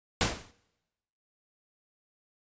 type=noise with exponential decay; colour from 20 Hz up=pink; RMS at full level=-22 dBFS; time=0.21-0.51 s; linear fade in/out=0 ms; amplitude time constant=65 ms; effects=noise-tail reverb RT60 1.0 s tail -24 dB re dry + resampled to 16000 Hz